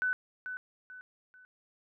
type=tone with echo; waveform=sine; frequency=1500 Hz; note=F#6; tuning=23 cents sharp; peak=-27 dBFS; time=0.02-0.13 s; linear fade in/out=0 ms; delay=440 ms; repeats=3; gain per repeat=-9 dB; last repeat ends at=1.45 s; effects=none